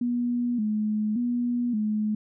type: tone with vibrato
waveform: sine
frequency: 227.1 Hz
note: A#3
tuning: 45 cents flat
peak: -23 dBFS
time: 0.01-2.15 s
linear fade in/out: 5 ms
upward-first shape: square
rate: 0.87 Hz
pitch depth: 110 cents each way
effects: none